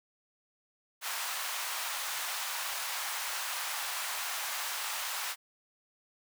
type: high-pass noise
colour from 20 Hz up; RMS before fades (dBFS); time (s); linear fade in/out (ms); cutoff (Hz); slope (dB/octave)
pink; -36; 1.01-5.36; 50; 830; 24
effects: none